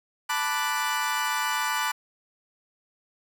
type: chord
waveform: 30% pulse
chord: B minor seventh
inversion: third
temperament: equal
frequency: 880 / 987.8 / 1174.7 / 1480 Hz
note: A5 / B5 / D6 / F#6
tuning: 0 / 0 / 0 / 0 cents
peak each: -28 dBFS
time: 0.29-1.92 s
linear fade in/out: 10 ms
effects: none